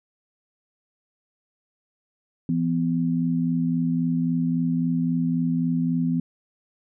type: tone pair together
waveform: sine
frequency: 168 / 251.7 Hz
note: E3 / B3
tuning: +33 / +33 cents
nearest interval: perfect fifth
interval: 700 cents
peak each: -23 dBFS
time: 2.49-6.2 s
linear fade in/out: 2 ms
effects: none